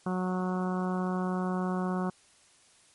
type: harmonic tone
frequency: 183.6 Hz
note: F#3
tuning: 13 cents flat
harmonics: 1 / 2 / 3 / 4 / 5 / 6 / 7 / 8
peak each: -29 / -36 / -41 / -39 / -42 / -40 / -43 / -46 dBFS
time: 0.06-2.1 s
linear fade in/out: 5 ms
effects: white hiss -61 dBFS RMS until 2.94 s + MP3 48 kbps